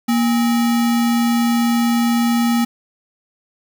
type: tone with sample-and-hold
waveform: sine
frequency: 235.5 Hz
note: A#3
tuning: 18 cents sharp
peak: -13 dBFS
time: 0.08-2.65 s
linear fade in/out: 10 ms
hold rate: 1050 Hz
effects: none